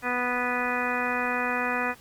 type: harmonic tone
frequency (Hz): 246.9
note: B3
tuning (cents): 0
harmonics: 1 / 2 / 3 / 4 / 5 / 6 / 7 / 8 / 10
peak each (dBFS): -33 / -33 / -33 / -33 / -33 / -33 / -33 / -33 / -33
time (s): 0.02-1.95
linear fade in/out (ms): 50
effects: pink hiss -52 dBFS RMS until 2 s + MP3 96 kbps